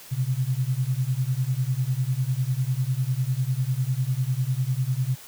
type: beating tone pair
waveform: sine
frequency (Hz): 124.4 / 134.4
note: B2 / C3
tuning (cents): +13 / +47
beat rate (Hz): 10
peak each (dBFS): -25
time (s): 0.11-5.16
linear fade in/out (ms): 20
effects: white hiss -45 dBFS RMS until 5.27 s